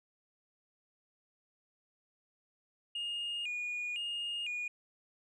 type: tone with vibrato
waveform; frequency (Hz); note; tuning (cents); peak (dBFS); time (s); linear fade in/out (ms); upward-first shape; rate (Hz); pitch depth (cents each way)
sine; 2637; E7; 0; -33; 2.95-4.68; 5; square; 0.99; 130
effects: tanh soft clip ceiling -33 dBFS